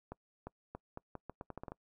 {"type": "accelerating click train", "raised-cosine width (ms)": 1, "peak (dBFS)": -29, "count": 12, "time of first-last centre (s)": [0.12, 1.72], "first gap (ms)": 350, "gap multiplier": 0.8, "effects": ["noise-tail reverb RT60 0.1 s tail -25 dB re dry"]}